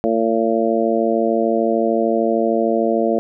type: harmonic tone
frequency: 113.3 Hz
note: A#2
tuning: 49 cents flat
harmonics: 2 / 3 / 4 / 5 / 6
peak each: -21 / -21 / -21 / -21 / -21 dBFS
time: 0.04-3.19 s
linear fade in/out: 0 ms
effects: none